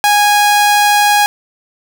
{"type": "tone", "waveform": "sawtooth", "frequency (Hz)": 826, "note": "G#5", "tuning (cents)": -10, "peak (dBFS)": -4, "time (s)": [0.04, 1.26], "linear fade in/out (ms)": 0, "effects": []}